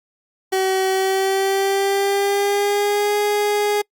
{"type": "tone with pitch glide", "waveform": "30% pulse", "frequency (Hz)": [379.9, 414.3], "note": ["F#4", "G#4"], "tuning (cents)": [46, -4], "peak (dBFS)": -14, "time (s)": [0.52, 3.82], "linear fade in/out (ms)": 10, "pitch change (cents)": 150, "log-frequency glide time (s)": [0.89, 3.16], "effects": ["noise-tail reverb RT60 0.1 s tail -26 dB re dry", "Opus 48 kbps"]}